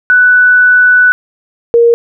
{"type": "tone pair in turn", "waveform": "sine", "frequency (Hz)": [1488, 468.7], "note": ["F#6", "A#4"], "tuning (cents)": [9, 9], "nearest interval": "octave + minor sixth", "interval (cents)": 2000, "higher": "first", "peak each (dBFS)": -3, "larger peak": "neither", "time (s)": [[0.1, 1.12], [1.74, 1.94]], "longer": "first", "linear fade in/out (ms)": 0, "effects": []}